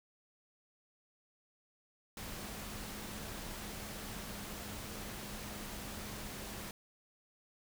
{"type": "tone in noise", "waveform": "sine", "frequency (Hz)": 207.7, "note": "G#3", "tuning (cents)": 0, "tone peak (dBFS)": -52, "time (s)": [2.17, 6.71], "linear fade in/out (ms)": 2, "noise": "pink", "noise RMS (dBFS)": -45, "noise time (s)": [2.17, 6.71], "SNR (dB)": -10, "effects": []}